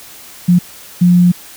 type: tone bursts at uneven times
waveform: sine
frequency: 177.2 Hz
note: F3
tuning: 25 cents sharp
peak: -5 dBFS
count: 2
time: 0.48-0.59 / 1.01-1.32 s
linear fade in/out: 10 ms
effects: white hiss -36 dBFS RMS until 1.56 s